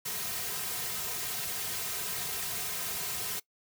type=noise with comb filter; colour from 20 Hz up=white; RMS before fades=-35 dBFS; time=0.05-3.4 s; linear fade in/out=10 ms; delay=3.5 ms; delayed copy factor=-0.95; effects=noise-tail reverb RT60 0.1 s tail -21 dB re dry